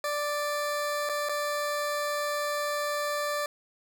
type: tone with dropouts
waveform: 20% pulse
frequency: 587.3 Hz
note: D5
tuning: in tune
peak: -23 dBFS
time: 0.04-3.46 s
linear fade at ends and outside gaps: 2 ms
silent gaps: 1.091-1.095 / 1.288-1.293 s
effects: none